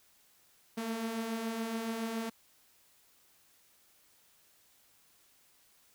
sawtooth beating tone pair, 220 / 227.1 Hz, A3 / A#3, 0 / -45 cents, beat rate 7.1 Hz, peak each -39 / -31 dBFS, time 0.77-2.3 s, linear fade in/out 10 ms, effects white hiss -66 dBFS RMS until 5.94 s

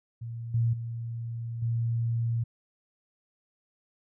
sine tone with level steps, 116.2 Hz, A#2, 5 cents flat, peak -34 / -22 / -32 / -25 dBFS, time 0.21-2.44 s, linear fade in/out 10 ms, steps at 0.54 / 0.73 / 1.62 s, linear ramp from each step 5 ms, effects none

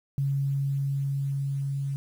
sine tone with level ramp, 138.59 Hz, C#3, in tune, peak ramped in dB -23 to -27 dBFS, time 0.18-1.96 s, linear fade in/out 0 ms, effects 9-bit

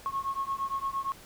sine beating tone pair, 1087 / 1095.7 Hz, C#6 / C#6, -34 / -20 cents, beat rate 8.7 Hz, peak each -32 / -32 dBFS, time 0.06-1.12 s, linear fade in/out 0 ms, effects tanh soft clip ceiling -22 dBFS + pink hiss -51 dBFS RMS until 1.25 s

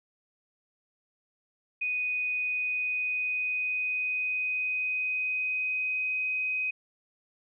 sine tone with pitch glide, 2489 to 2514 Hz, D#7 to D#7, 0 to +17 cents, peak -27 dBFS, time 1.81-6.71 s, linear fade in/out 10 ms, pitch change +17 cents, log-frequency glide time 2.34-6.2 s, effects none

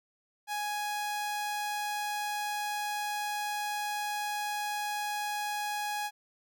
sawtooth tone, 832 Hz, G#5, 3 cents sharp, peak -28 dBFS, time 0.47-6.11 s, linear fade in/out 50 ms, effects none

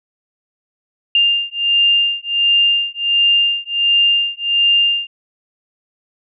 sine beating tone pair, 2800 / 2801.4 Hz, F7 / F7, +4 / +5 cents, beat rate 1.4 Hz, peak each -15 dBFS, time 1.15-5.07 s, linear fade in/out 2 ms, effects none

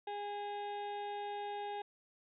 harmonic tone with a mistuned harmonic, 409.7 Hz, G#4, 24 cents flat, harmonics 1 / 2 / 4 / 5 / 6 / 7 / 8 / 9, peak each -44 / -40 / -55 / -59 / -59 / -61 / -61 / -58 dBFS, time 0.07-1.82 s, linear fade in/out 5 ms, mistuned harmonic 6, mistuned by +46 cents, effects none

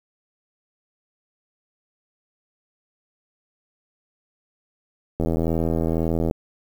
click train, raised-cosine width 2 ms, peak -10 dBFS, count 92, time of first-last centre 5.2-6.311 s, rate 81.9 Hz, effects 7-bit

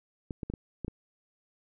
clicks, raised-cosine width 3 ms, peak -22 dBFS, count 6, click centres 0.308 / 0.432 / 0.5 / 0.538 / 0.847 / 0.881 s, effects none

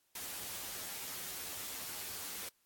white noise with comb filter, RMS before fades -43 dBFS, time 0.15-2.49 s, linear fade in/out 5 ms, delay 11 ms, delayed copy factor +0.7, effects white hiss -75 dBFS RMS until 2.65 s + AAC 64 kbps

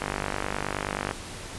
click train, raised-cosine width 0.5 ms, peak -12 dBFS, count 55, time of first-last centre 0.02-1.111 s, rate 49.5 Hz, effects pink hiss -39 dBFS RMS until 1.58 s + resampled to 24000 Hz

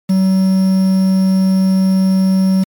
triangle tone with quantisation, 189.6 Hz, F#3, 43 cents sharp, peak -7 dBFS, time 0.09-2.64 s, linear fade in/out 10 ms, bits 5, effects MP3 96 kbps

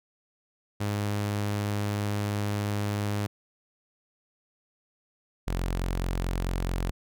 sawtooth tone pair in turn, 103 / 44.58 Hz, G#2 / F1, -14 / +36 cents, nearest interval octave + major second, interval 1450 cents, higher first, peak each -23 dBFS, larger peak neither, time 0.8-3.27 / 5.47-6.91 s, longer first, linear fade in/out 10 ms, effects none

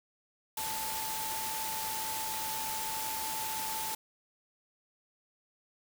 sine tone in noise, 880 Hz, A5, in tune, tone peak -38 dBFS, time 0.57-3.95 s, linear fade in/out 5 ms, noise white, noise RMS -37 dBFS, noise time 0.57-3.95 s, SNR -4 dB, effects none

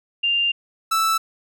sine / 45% pulse tone pair in turn, 2794 / 1318.6 Hz, F7 / E6, 0 / 0 cents, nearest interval octave + minor second, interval 1300 cents, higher first, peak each -17 dBFS, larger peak neither, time 0.23-0.52 / 0.91-1.18 s, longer first, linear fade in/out 10 ms, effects none

